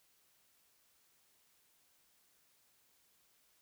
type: silence
effects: white hiss -72 dBFS RMS until 3.61 s